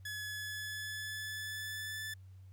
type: tone with pitch glide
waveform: sawtooth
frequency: 1702 to 1748.8 Hz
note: G#6 to A6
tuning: +42 to -11 cents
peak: -36 dBFS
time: 0.05-2.14 s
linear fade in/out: 5 ms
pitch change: +47 cents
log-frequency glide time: 0.24-2.02 s
effects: added 94 Hz sine -51 dBFS peak until 2.52 s + pink hiss -75 dBFS RMS until 2.52 s